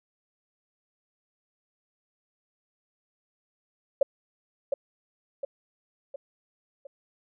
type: tone with echo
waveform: sine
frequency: 554.4 Hz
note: C#5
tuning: in tune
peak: -16 dBFS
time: 4.01-4.03 s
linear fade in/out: 5 ms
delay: 710 ms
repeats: 4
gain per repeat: -6 dB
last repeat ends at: 6.87 s
effects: none